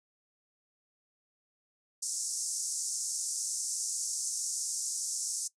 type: band-pass noise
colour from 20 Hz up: pink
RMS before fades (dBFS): -35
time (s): 2.02-5.48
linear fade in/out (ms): 10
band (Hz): 5600 to 9500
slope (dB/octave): 48
effects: noise-tail reverb RT60 0.1 s tail -19 dB re dry